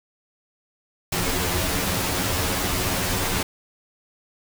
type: noise with comb filter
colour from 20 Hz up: pink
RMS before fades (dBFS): -24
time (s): 1.12-3.43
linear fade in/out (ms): 5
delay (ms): 11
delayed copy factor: +1
effects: none